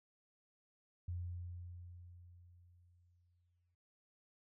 sine tone with exponential decay, 88 Hz, F2, 14 cents sharp, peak -38 dBFS, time 1.08-3.75 s, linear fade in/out 5 ms, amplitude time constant 580 ms, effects none

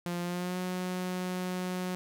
sawtooth tone with pitch glide, 174.61 to 182.45 Hz, F3 to F#3, 0 to -24 cents, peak -28 dBFS, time 0.06-1.95 s, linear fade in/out 0 ms, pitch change +76 cents, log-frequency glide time 0.22-0.58 s, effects none

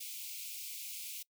white high-pass noise, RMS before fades -44 dBFS, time 0-1.23 s, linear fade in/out 10 ms, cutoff 2200 Hz, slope 96 dB/octave, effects noise-tail reverb RT60 0.1 s tail -23 dB re dry

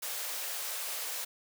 white high-pass noise, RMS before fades -37 dBFS, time 0.02-1.25 s, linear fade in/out 10 ms, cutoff 440 Hz, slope 48 dB/octave, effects none

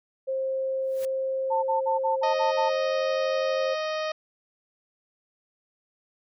sine tone, 530 Hz, C5, 22 cents sharp, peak -25 dBFS, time 0.27-3.75 s, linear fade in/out 20 ms
white noise with exponential growth, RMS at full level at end -40 dBFS, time 0.82-1.05 s, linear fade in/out 0 ms, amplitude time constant 50 ms
sine tone bursts, 890 Hz, A5, 20 cents sharp, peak -23 dBFS, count 7, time 1.5-2.698 s, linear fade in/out 20 ms, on 130 ms, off 48 ms
harmonic tone, 622.3 Hz, D#5, in tune, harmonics 1 / 2 / 3 / 4 / 5 / 6 / 7 / 8 / 9, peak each -28 / -34 / -38 / -40 / -42 / -44 / -45 / -46 / -47 dBFS, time 2.23-4.12 s, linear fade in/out 5 ms
effects none

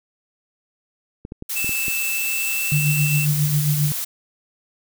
clicks, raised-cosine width 3 ms, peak -19 dBFS, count 6, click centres 1.251 / 1.321 / 1.424 / 1.645 / 1.693 / 1.882 s
blue noise, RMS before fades -26 dBFS, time 1.49-4.05 s, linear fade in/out 10 ms
square tone with pitch glide, 2637 to 2668 Hz, E7 to E7, 0 to +20 cents, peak -24 dBFS, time 1.55-3.26 s, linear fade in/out 20 ms, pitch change +20 cents, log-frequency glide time 2.14-2.98 s
sine tone with tremolo, 148.4 Hz, D3, 18 cents sharp, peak -15 dBFS, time 2.72-3.92 s, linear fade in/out 0 ms, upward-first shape sine, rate 7.4 Hz, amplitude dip 50%
effects none

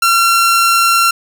sawtooth tone, 1365 Hz, F6, 40 cents flat, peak -5 dBFS, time 0.02-1.11 s, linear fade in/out 5 ms, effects none

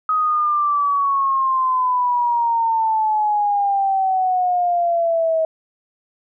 sine exponential sweep, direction down, 1264 to 639 Hz, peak -15 dBFS, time 0.09-5.45 s, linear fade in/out 2 ms, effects none

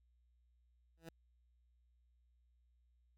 15% pulse tone with exponential growth, 164.4 Hz, E3, 4 cents flat, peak -40 dBFS, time 0.97-1.09 s, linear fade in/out 5 ms, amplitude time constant 26 ms, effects added 60 Hz sine -70 dBFS peak until 3.17 s

